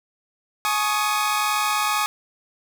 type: chord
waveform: sawtooth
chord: Ab suspended fourth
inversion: none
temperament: equal with one note detuned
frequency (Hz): 843.7 / 1108.7 / 1244.5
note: Ab5 / Db6 / Eb6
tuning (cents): +27 / 0 / 0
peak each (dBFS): -21 / -22 / -20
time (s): 0.65-2.06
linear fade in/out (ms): 0
effects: 7-bit